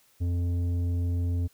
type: tone with tanh clipping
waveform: sine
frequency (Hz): 87.31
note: F2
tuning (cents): 0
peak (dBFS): -26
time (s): 0.2-1.48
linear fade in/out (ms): 20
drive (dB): 9
effects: white hiss -63 dBFS RMS until 1.53 s